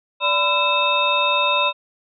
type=tone cluster; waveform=sine; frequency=582 / 1006 / 1345 / 2625 / 3698 Hz; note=D5 / B5 / E6 / E7 / A#7; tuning=-16 / +32 / +34 / -8 / -15 cents; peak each=-24 / -20 / -29 / -21 / -22 dBFS; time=0.2-1.73 s; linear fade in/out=50 ms; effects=none